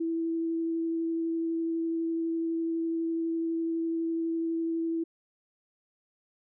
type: tone with vibrato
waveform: sine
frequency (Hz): 329.6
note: E4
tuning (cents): 0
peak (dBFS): -27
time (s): 0-5.04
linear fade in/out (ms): 10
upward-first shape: sine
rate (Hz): 12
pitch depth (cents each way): 8
effects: none